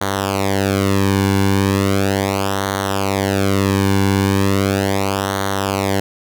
sawtooth tone with flanger, 98 Hz, G2, in tune, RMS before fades -17 dBFS, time 0.01-6 s, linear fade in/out 5 ms, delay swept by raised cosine 0.39 to 1.59 ms, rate 0.37 Hz, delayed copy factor -0.8, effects none

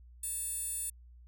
15% pulse tone with high-pass filter, 880 Hz, A5, in tune, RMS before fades -37 dBFS, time 0.23-0.9 s, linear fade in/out 5 ms, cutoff 10000 Hz, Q 3.5, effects added 60 Hz sine -52 dBFS peak until 1.27 s

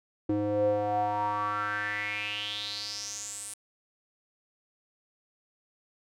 square tone with band-pass filter sweep, 103.83 Hz, G#2, in tune, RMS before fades -31 dBFS, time 0.29-3.54 s, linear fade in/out 5 ms, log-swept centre 360 to 9400 Hz, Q 6.4, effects none

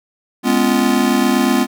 square chord, C# dominant seventh, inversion second, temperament just, 207.9 / 249.5 / 277.2 / 346.5 Hz, G#3 / B3 / C#4 / E#4, +2 / +18 / 0 / -14 cents, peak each -20 / -16 / -20 / -21 dBFS, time 0.43-1.67 s, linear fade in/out 50 ms, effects none

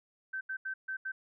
sine tone bursts at uneven times, 1545 Hz, G6, 26 cents flat, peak -34 dBFS, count 5, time 0.33-0.41 / 0.49-0.57 / 0.65-0.74 / 0.88-0.97 / 1.05-1.12 s, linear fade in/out 10 ms, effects none

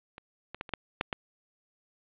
clicks, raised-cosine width 0.3 ms, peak -27 / -22 / -19 / -27 / -13 / -11 / -14 dBFS, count 7, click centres 0.181 / 0.546 / 0.611 / 0.692 / 0.737 / 1.011 / 1.128 s, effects resampled to 8000 Hz + 8-bit

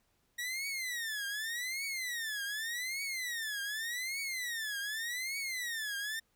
sawtooth tone with vibrato, 1899 Hz, A#6, 32 cents sharp, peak -32 dBFS, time 0.38-6.2 s, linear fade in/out 10 ms, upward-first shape triangle, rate 0.85 Hz, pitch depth 300 cents each way, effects pink hiss -75 dBFS RMS until 6.35 s

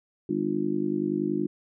harmonic tone, 50.6 Hz, G#1, 44 cents flat, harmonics 3 / 4 / 5 / 6 / 7, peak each -37 / -31 / -36 / -28 / -29 dBFS, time 0.29-1.47 s, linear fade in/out 5 ms, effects none

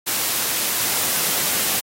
white noise, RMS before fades -21 dBFS, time 0.06-1.81 s, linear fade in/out 20 ms, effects high-pass 100 Hz 12 dB/octave + AAC 48 kbps

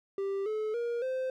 triangle tone with pitch steps, 393.1 / 431.2 / 472.9 / 518.7 Hz, G4 / A4 / A#4 / C5, +5 / -35 / +25 / -15 cents, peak -28 dBFS, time 0.18-1.3 s, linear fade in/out 2 ms, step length 280 ms, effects none

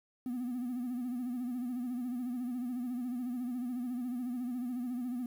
triangle tone with vibrato, 246.9 Hz, B3, in tune, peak -31 dBFS, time 0.26-5.26 s, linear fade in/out 2 ms, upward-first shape sine, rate 14 Hz, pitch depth 71 cents each way, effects tanh soft clip ceiling -29 dBFS + 10-bit

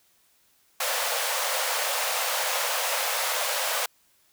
pink high-pass noise, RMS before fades -27 dBFS, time 0.8-3.86 s, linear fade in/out 5 ms, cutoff 490 Hz, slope 96 dB/octave, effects white hiss -64 dBFS RMS until 4.32 s

